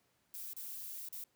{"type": "noise with dropouts", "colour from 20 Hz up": "violet", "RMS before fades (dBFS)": -45, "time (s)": [0.34, 1.24], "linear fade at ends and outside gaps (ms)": 2, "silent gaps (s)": [[0.534, 0.565], [1.088, 1.126]], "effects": ["pink hiss -75 dBFS RMS until 1.35 s", "high-pass 100 Hz 12 dB/octave"]}